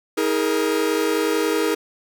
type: chord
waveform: 45% pulse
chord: D# suspended fourth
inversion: none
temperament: equal with one note detuned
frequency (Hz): 319.1 / 415.3 / 466.2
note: D#4 / G#4 / A#4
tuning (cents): +44 / 0 / 0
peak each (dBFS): -23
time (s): 0.17-1.75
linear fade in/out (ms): 10
effects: none